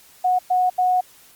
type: tone bursts at uneven times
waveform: sine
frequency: 732 Hz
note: F#5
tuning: 19 cents flat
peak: -15 dBFS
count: 3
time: 0.24-0.39 / 0.5-0.7 / 0.78-1.01 s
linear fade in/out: 10 ms
effects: white hiss -50 dBFS RMS until 1.35 s + Opus 48 kbps